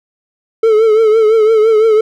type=tone with vibrato; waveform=triangle; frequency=438.9 Hz; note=A4; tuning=4 cents flat; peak=-4 dBFS; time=0.63-2.01 s; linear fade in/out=5 ms; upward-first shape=triangle; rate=5.9 Hz; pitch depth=73 cents each way; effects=none